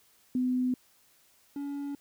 sine / triangle tone pair in turn, 252.5 / 283.4 Hz, B3 / C#4, +39 / +38 cents, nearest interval major second, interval 199 cents, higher second, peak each -25 / -31 dBFS, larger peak first, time 0.35-0.74 / 1.56-1.95 s, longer neither, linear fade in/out 2 ms, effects white hiss -64 dBFS RMS until 2 s

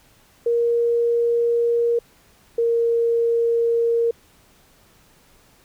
sine tone pair in turn, 470.1 / 465.2 Hz, A#4 / A#4, +15 / -4 cents, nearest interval unison, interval 19 cents, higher first, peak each -16 dBFS, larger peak neither, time 0.46-1.99 / 2.58-4.11 s, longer neither, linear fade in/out 5 ms, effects pink hiss -55 dBFS RMS until 5.64 s

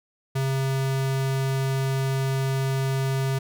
square tone, 134.3 Hz, C3, 46 cents sharp, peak -23 dBFS, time 0.35-3.39 s, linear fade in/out 10 ms, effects none

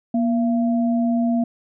sine tone pair together, 237.8 / 678.6 Hz, A#3 / F5, +35 / -50 cents, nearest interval octave + tritone, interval 1815 cents, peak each -17 / -26 dBFS, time 0.14-1.44 s, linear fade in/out 5 ms, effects none

